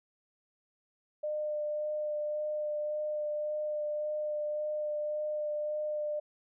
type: tone with vibrato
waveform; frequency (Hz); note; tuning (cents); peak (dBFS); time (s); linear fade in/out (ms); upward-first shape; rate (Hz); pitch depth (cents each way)
sine; 602; D5; +43; -31; 1.23-6.2; 10; sine; 1.8; 11
effects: none